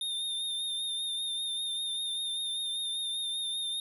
square tone with vibrato, 3641 Hz, A#7, 41 cents flat, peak -32 dBFS, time 0.01-3.8 s, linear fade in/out 2 ms, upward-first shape triangle, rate 5.1 Hz, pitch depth 40 cents each way, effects none

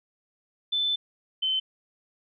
sine tone pair in turn, 3520 / 3068 Hz, A7 / G7, 0 / -38 cents, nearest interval major second, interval 238 cents, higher first, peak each -23 dBFS, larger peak neither, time 0.72-0.96 / 1.42-1.6 s, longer first, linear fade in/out 10 ms, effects none

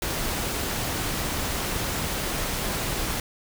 pink noise, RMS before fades -28 dBFS, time 0.02-3.2 s, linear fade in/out 2 ms, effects none

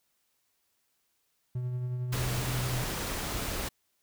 triangle tone with tremolo, 124.5 Hz, B2, 14 cents sharp, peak -27 dBFS, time 1.55-2.84 s, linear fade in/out 5 ms, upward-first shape triangle, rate 11 Hz, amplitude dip 35%
pink noise, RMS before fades -34 dBFS, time 2.12-3.69 s, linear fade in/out 10 ms
effects white hiss -75 dBFS RMS until 4.02 s

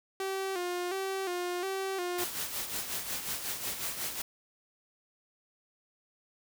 sawtooth tone with vibrato, 370 Hz, F#4, in tune, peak -28 dBFS, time 0.2-2.24 s, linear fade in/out 2 ms, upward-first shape square, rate 1.4 Hz, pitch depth 70 cents each way
white noise with tremolo, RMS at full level -34 dBFS, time 2.18-4.22 s, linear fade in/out 5 ms, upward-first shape sine, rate 5.5 Hz, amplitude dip 55%
effects none

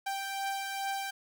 sawtooth beating tone pair, 784 / 786.4 Hz, G5 / G5, 0 / +5 cents, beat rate 2.4 Hz, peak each -30 / -37 dBFS, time 0.06-1.11 s, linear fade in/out 10 ms, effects none

